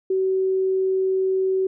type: tone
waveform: sine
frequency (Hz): 379.1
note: F#4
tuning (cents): +42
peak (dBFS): -18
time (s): 0.1-1.67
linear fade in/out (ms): 5
effects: none